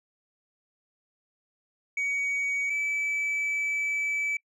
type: tone pair in turn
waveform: sine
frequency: 2254 / 2303 Hz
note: C#7 / D7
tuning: +28 / -34 cents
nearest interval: unison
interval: 38 cents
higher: second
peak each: -23 dBFS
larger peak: neither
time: 1.97-2.7 / 2.7-4.37 s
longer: second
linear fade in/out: 5 ms
effects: noise-tail reverb RT60 0.1 s tail -26 dB re dry + tanh soft clip ceiling -25 dBFS